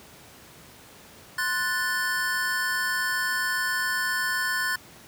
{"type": "chord", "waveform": "square", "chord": "F# diminished", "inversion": "second", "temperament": "equal", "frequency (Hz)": [1046.5, 1480, 1760], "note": ["C6", "F#6", "A6"], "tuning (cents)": [0, 0, 0], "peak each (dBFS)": [-34, -29, -28], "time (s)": [1.38, 4.76], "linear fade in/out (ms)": 5, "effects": ["pink hiss -49 dBFS RMS until 5.07 s", "high-pass 80 Hz 12 dB/octave"]}